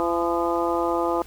harmonic tone with a mistuned harmonic, 170.1 Hz, F3, 45 cents flat, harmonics 2 / 3 / 4 / 5 / 6 / 7, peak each -25 / -27 / -28 / -29 / -30 / -30 dBFS, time 0-1.22 s, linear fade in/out 0 ms, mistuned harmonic 7, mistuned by +44 cents, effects added 60 Hz sine -45 dBFS peak until 1.26 s + pink hiss -48 dBFS RMS until 1.26 s

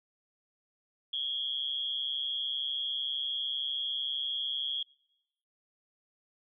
sine tone with amplitude modulation, 3291 Hz, G#7, 16 cents flat, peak -27 dBFS, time 1.13-4.83 s, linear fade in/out 5 ms, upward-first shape sine, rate 140 Hz, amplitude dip 85%, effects noise-tail reverb RT60 0.9 s tail -25 dB re dry

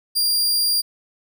sawtooth tone, 4781 Hz, D8, 30 cents sharp, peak -14 dBFS, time 0.15-0.82 s, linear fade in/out 20 ms, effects none

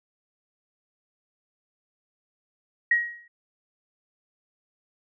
sine tone with exponential decay, 1895 Hz, A#6, 28 cents sharp, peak -15 dBFS, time 2.91-3.28 s, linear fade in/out 5 ms, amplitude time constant 80 ms, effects none

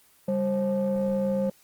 triangle ring-modulated tone, 167.7 Hz, E3, 30 cents sharp, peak -18 dBFS, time 0.28-1.5 s, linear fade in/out 5 ms, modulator 365 Hz, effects white hiss -59 dBFS RMS until 1.63 s + Opus 24 kbps

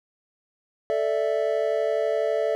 triangle chord, A suspended fourth, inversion none, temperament equal, 440 / 587.3 / 659.3 Hz, A4 / D5 / E5, 0 / 0 / 0 cents, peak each -24 dBFS, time 0.9-2.55 s, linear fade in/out 0 ms, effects none

